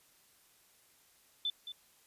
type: tone with echo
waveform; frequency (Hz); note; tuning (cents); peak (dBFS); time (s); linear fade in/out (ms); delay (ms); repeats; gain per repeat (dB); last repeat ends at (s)
sine; 3520; A7; 0; -31; 1.45-1.5; 2; 220; 1; -10; 1.72
effects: white hiss -66 dBFS RMS until 2.06 s + resampled to 32000 Hz